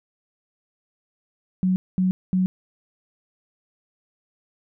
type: tone bursts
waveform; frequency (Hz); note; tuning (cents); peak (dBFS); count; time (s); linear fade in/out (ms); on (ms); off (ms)
sine; 185.3; F#3; +3; -17; 3; 1.63-2.46; 0; 130; 220
effects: none